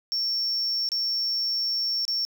sine tone with dropouts, 5460 Hz, F8, 40 cents flat, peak -22 dBFS, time 0.12-2.25 s, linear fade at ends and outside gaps 0 ms, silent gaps 0.889-0.918 / 2.052-2.08 s, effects tanh soft clip ceiling -21 dBFS + 9-bit

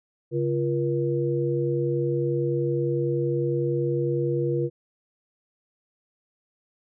sine tone cluster, 139.1 / 346.2 / 477 Hz, C#3 / F4 / A#4, +6 / -15 / +40 cents, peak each -26 / -26 / -27 dBFS, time 0.31-4.7 s, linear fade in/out 50 ms, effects none

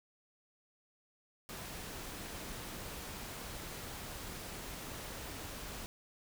pink noise, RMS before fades -45 dBFS, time 1.49-5.86 s, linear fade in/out 0 ms, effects none

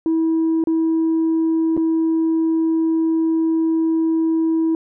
sine tone with dropouts, 324.4 Hz, E4, 28 cents flat, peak -13 dBFS, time 0.06-4.75 s, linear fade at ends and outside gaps 1 ms, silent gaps 0.639-0.672 / 1.767-1.775 s, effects tanh soft clip ceiling -13 dBFS

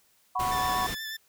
sine chord, F# suspended fourth, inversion none, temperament equal, 740 / 987.8 / 1108.7 Hz, F#5 / B5 / C#6, 0 / 0 / 0 cents, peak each -30 dBFS, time 0.35-0.87 s, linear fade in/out 10 ms
pink noise, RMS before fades -35 dBFS, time 0.39-0.95 s, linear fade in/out 10 ms
20% pulse tone with vibrato, 1760 Hz, A6, in tune, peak -29 dBFS, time 0.51-1.17 s, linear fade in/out 10 ms, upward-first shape sine, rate 8.3 Hz, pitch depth 24 cents each way
effects white hiss -65 dBFS RMS until 1.28 s

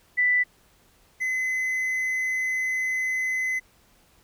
sine / triangle tone pair in turn, 1984 / 2034 Hz, B6 / C7, +7 / -50 cents, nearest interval unison, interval 43 cents, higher second, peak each -18 / -22 dBFS, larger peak first, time 0.17-0.44 / 1.2-3.6 s, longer second, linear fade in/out 20 ms, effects pink hiss -60 dBFS RMS until 4.23 s

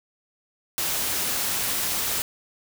white noise, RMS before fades -26 dBFS, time 0.78-2.22 s, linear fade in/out 0 ms, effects none

